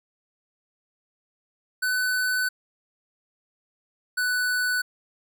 square tone pair in turn, 1503 / 1490 Hz, F#6 / F#6, +27 / +12 cents, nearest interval unison, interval 15 cents, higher first, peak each -23 dBFS, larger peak neither, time 1.82-2.49 / 4.17-4.82 s, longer first, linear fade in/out 10 ms, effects none

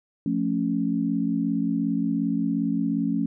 sine chord, F augmented, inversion none, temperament equal, 174.61 / 220 / 277.2 Hz, F3 / A3 / C#4, 0 / 0 / 0 cents, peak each -28 / -26 / -25 dBFS, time 0.26-3.26 s, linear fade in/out 2 ms, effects none

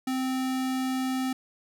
square tone, 260 Hz, C4, 11 cents flat, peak -27 dBFS, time 0.07-1.33 s, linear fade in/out 5 ms, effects none

